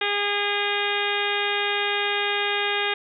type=harmonic tone; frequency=408.3 Hz; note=G#4; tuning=29 cents flat; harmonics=1 / 2 / 3 / 4 / 5 / 6 / 7 / 8 / 9; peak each=-29 / -30 / -33 / -29 / -30 / -30 / -33 / -32 / -32 dBFS; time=0.01-2.94 s; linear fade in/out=5 ms; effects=none